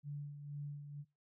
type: tone with tremolo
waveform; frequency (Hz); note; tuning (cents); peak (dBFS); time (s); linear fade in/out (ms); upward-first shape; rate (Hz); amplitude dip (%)
sine; 144.9; D3; -23; -40; 0.03-1.05; 50; sine; 2.1; 55
effects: noise-tail reverb RT60 0.3 s tail -25 dB re dry